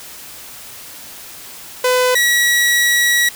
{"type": "tone pair in turn", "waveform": "sawtooth", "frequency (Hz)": [503, 1924.5], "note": ["B4", "B6"], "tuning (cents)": [32, -45], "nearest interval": "octave + major seventh", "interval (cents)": 2323, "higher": "second", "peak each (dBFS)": -8, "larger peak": "neither", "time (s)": [[1.84, 2.15], [2.15, 3.29]], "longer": "second", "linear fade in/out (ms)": 5, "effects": ["white hiss -35 dBFS RMS until 3.35 s"]}